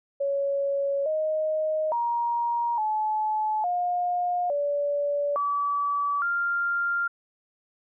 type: tone with pitch steps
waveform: sine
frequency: 558 / 623 / 944 / 860 / 712 / 576 / 1148 / 1394 Hz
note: C#5 / D#5 / A#5 / A5 / F5 / D5 / D6 / F6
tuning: +11 / +2 / +22 / -40 / +33 / -34 / -40 / -4 cents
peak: -23 dBFS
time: 0.2-7.08 s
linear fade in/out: 10 ms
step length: 860 ms
effects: none